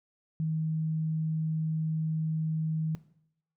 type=tone; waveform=sine; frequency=158.3 Hz; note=D#3; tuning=30 cents sharp; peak=-27 dBFS; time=0.4-2.95 s; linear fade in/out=0 ms; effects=noise-tail reverb RT60 0.7 s tail -17 dB re dry